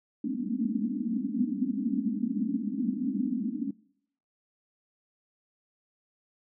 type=band-pass noise; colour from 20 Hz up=pink; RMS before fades=-30 dBFS; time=0.24-3.71 s; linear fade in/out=5 ms; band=200 to 290 Hz; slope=96 dB/octave; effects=noise-tail reverb RT60 0.7 s tail -23 dB re dry